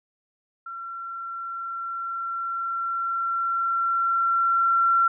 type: tone with level ramp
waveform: sine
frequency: 1361 Hz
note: F6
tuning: 45 cents flat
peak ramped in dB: -33 to -16 dBFS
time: 0.66-5.08 s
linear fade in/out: 5 ms
effects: none